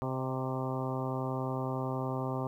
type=harmonic tone with a mistuned harmonic; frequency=130.81 Hz; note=C3; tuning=in tune; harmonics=1 / 2 / 3 / 4 / 5 / 6 / 7 / 8 / 9; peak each=-35 / -38 / -40 / -41 / -42 / -43 / -43 / -44 / -45 dBFS; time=0.02-2.47 s; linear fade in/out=0 ms; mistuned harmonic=5; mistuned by=-31 cents; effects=11-bit